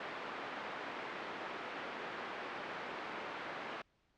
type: band-pass noise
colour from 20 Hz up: white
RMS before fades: -44 dBFS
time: 0-3.82 s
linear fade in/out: 5 ms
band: 250 to 1700 Hz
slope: 12 dB/octave
effects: pink hiss -75 dBFS RMS until 4.17 s + low-pass 4000 Hz 12 dB/octave